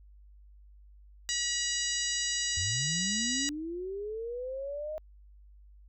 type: harmonic tone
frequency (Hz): 965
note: B5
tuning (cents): -40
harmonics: 2 / 3 / 4 / 5 / 6 / 7 / 8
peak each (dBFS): -37 / -37 / -37 / -37 / -37 / -37 / -37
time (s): 1.29-3.49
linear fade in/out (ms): 0
type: linear sweep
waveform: sine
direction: up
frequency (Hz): 81 to 628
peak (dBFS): -34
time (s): 2.57-4.98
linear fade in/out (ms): 0
effects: added 50 Hz sine -52 dBFS peak until 5.88 s